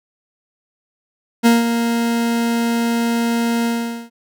40% pulse tone with ADSR envelope, 233.1 Hz, A#3, in tune, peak -7 dBFS, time 1.43-4.1 s, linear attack 30 ms, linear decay 170 ms, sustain -8 dB, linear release 450 ms, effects none

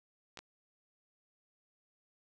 clicks, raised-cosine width 0.2 ms, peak -29 dBFS, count 2, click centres 0.373 / 0.39 s, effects none

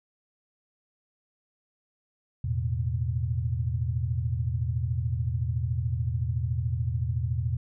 sine chord, E suspended fourth, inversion none, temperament just, 82.41 / 109.88 / 123.61 Hz, E2 / A2 / B2, 0 / -2 / +2 cents, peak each -30 / -30 / -29 dBFS, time 2.44-7.57 s, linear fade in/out 5 ms, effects none

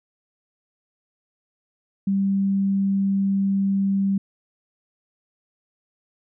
sine tone, 196 Hz, G3, in tune, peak -18 dBFS, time 2.07-4.18 s, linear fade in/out 5 ms, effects none

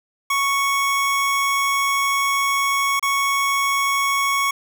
25% pulse tone with dropouts, 1108.7 Hz, C#6, in tune, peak -14 dBFS, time 0.3-4.51 s, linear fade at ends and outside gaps 5 ms, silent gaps 2.996-3.026 s, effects none

